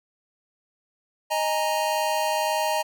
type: chord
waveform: square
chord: D# suspended fourth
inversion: none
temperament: equal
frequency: 622.3 / 830.6 / 932.3 Hz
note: D#5 / G#5 / A#5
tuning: 0 / 0 / 0 cents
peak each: -27 / -29 / -27 dBFS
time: 1.3-2.83 s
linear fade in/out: 20 ms
effects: none